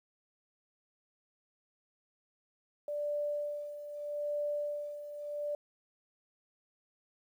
sine tone with tremolo, 587.3 Hz, D5, in tune, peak -31 dBFS, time 2.88-5.55 s, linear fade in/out 2 ms, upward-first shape sine, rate 0.8 Hz, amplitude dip 70%, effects 11-bit

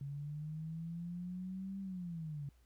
sine linear two-way sweep, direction up then down, 138.59 to 196 to 138.59 Hz, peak -40 dBFS, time 0.01-2.49 s, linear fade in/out 2 ms, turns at 1.8 s, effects added 60 Hz sine -64 dBFS peak until 2.65 s + pink hiss -75 dBFS RMS until 2.65 s

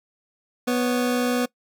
25% pulse tone pair together, 246.5 / 554.4 Hz, B3 / C#5, -3 / 0 cents, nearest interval octave + major second, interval 1403 cents, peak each -17 / -27 dBFS, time 0.67-1.46 s, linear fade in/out 10 ms, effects noise-tail reverb RT60 0.1 s tail -22 dB re dry

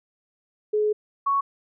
sine tone pair in turn, 423.6 / 1111.4 Hz, G#4 / C#6, +34 / +4 cents, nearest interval octave + perfect fourth, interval 1670 cents, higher second, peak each -19 dBFS, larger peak neither, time 0.73-0.93 / 1.26-1.41 s, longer first, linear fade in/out 10 ms, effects none

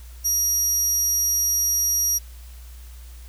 30% pulse tone, 5700 Hz, F8, 34 cents sharp, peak -15 dBFS, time 0.24-2.19 s, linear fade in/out 20 ms, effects added 60 Hz sine -38 dBFS peak until 3.28 s + white hiss -51 dBFS RMS until 3.28 s

